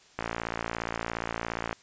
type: click train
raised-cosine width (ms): 0.5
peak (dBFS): -15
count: 89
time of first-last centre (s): 0.19-1.728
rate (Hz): 57.2
effects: white hiss -57 dBFS RMS until 1.82 s + resampled to 16000 Hz